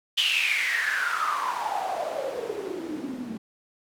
white noise with band-pass filter sweep, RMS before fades -28 dBFS, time 0.17-3.38 s, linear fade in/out 10 ms, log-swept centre 3100 to 210 Hz, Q 9.5, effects none

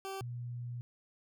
20% pulse / sine tone pair in turn, 387.3 / 120.97 Hz, G4 / B2, -21 / -35 cents, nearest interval octave + minor sixth, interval 2014 cents, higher first, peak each -34 / -38 dBFS, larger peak first, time 0.05-0.21 / 0.21-0.81 s, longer second, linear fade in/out 0 ms, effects none

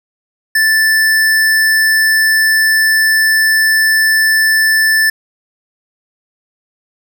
square tone, 1760 Hz, A6, in tune, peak -9 dBFS, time 0.55-5.1 s, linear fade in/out 5 ms, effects none

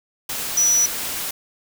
sine tone in noise, 5900 Hz, F#8, 6 cents flat, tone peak -14 dBFS, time 0.57-0.86 s, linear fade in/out 5 ms, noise white, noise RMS -27 dBFS, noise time 0.29-1.31 s, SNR +10 dB, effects none

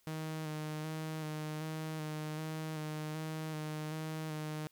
sawtooth tone with vibrato, 155.56 Hz, D#3, in tune, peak -34 dBFS, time 0.07-4.67 s, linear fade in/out 0 ms, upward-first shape square, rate 1.3 Hz, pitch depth 20 cents each way, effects white hiss -71 dBFS RMS until 4.71 s

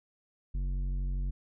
triangle tone with tanh clipping, 46.25 Hz, F#1, in tune, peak -31 dBFS, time 0.54-1.31 s, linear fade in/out 10 ms, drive 14 dB, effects none

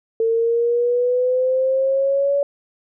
sine exponential sweep, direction up, 450.1 to 569 Hz, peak -15 dBFS, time 0.2-2.43 s, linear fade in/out 2 ms, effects none

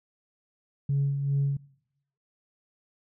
sine tone with tremolo, 139.9 Hz, C#3, 16 cents sharp, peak -20 dBFS, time 0.89-1.57 s, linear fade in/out 5 ms, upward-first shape sine, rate 2.5 Hz, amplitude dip 55%, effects noise-tail reverb RT60 0.8 s tail -22 dB re dry + tanh soft clip ceiling -19 dBFS

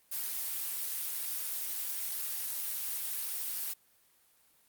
blue noise, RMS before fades -36 dBFS, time 0.11-3.74 s, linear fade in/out 20 ms, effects white hiss -67 dBFS RMS until 4.68 s + Opus 32 kbps

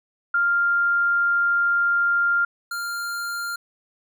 sine / square tone pair in turn, 1396.9 / 1396.9 Hz, F6 / F6, 0 / 0 cents, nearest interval unison, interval 0 cents, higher neither, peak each -17 / -27 dBFS, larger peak first, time 0.34-2.45 / 2.71-3.56 s, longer first, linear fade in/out 5 ms, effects none

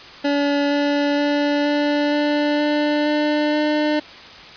25% pulse tone with pitch steps, 285.8 / 288 / 290.1 / 292.3 / 294.5 / 296.7 / 299 / 301.2 Hz, D4 / D4 / D4 / D4 / D4 / D4 / D4 / D4, -47 / -34 / -21 / -8 / +5 / +18 / +31 / +44 cents, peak -13 dBFS, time 0.24-4 s, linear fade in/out 10 ms, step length 470 ms, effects white hiss -39 dBFS RMS until 4.56 s + resampled to 11025 Hz

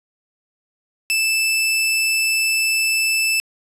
sawtooth tone, 2637 Hz, E7, in tune, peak -13 dBFS, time 1.1-3.4 s, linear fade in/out 0 ms, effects resampled to 32000 Hz + 9-bit

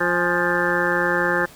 harmonic tone with a mistuned harmonic, 175.7 Hz, F3, 11 cents sharp, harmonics 1 / 2 / 3 / 5 / 6 / 7 / 8 / 9 / 10, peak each -30 / -25 / -25 / -28 / -30 / -30 / -29 / -24 / -24 dBFS, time 0-1.46 s, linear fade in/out 10 ms, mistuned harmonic 5, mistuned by -66 cents, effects pink hiss -45 dBFS RMS until 1.55 s

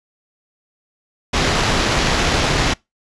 pink noise with sample-and-hold, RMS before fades -17 dBFS, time 1.33-2.74 s, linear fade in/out 10 ms, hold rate 8820 Hz, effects noise-tail reverb RT60 0.2 s tail -25 dB re dry + resampled to 22050 Hz

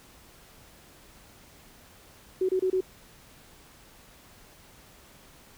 sine tone bursts, 373.8 Hz, F#4, 18 cents sharp, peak -22 dBFS, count 4, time 2.41-2.807 s, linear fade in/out 5 ms, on 79 ms, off 27 ms, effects pink hiss -54 dBFS RMS until 5.57 s

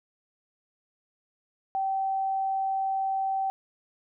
sine tone, 773 Hz, G5, 24 cents flat, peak -25 dBFS, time 1.75-3.5 s, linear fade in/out 0 ms, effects none

